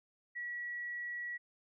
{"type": "tone", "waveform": "sine", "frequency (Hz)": 1930, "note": "B6", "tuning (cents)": -40, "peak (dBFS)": -38, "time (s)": [0.35, 1.38], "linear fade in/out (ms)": 20, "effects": []}